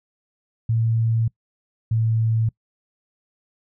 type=tone pair in turn; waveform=sine; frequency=113.7 / 112.52 Hz; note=A#2 / A2; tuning=-43 / +39 cents; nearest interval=unison; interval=18 cents; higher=first; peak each=-17 dBFS; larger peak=neither; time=0.69-1.28 / 1.91-2.49 s; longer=first; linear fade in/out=5 ms; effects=noise-tail reverb RT60 0.1 s tail -24 dB re dry